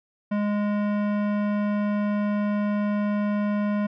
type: tone with hard clipping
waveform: sine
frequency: 206.8 Hz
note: G#3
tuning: 7 cents flat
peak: -24 dBFS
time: 0.31-3.87 s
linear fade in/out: 10 ms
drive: 16 dB
effects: resampled to 11025 Hz